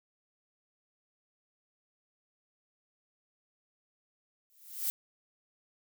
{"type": "noise with exponential growth", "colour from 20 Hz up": "violet", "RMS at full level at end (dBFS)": -29, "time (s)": [4.5, 4.9], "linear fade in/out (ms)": 0, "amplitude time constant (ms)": 86, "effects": []}